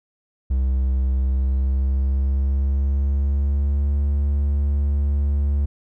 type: tone with pitch glide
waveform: triangle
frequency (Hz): 65.3 to 71.21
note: C2 to C#2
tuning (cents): -3 to +47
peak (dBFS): -15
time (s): 0.5-5.66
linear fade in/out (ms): 10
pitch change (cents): +150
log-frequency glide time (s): 1.13-3.97
effects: none